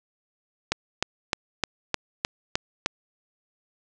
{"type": "click train", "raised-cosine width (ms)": 0.2, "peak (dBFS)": -5, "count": 8, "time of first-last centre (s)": [0.72, 2.861], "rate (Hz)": 3.27, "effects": ["resampled to 24000 Hz", "7-bit"]}